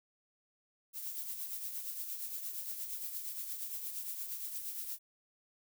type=noise with tremolo; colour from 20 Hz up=violet; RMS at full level=-39 dBFS; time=0.93-4.99 s; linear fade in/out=50 ms; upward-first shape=triangle; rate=8.6 Hz; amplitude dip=55%; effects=none